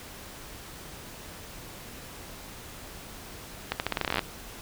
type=accelerating click train; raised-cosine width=0.3 ms; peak=-10 dBFS; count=15; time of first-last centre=3.72-4.193 s; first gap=79 ms; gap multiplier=0.85; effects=pink hiss -44 dBFS RMS until 4.61 s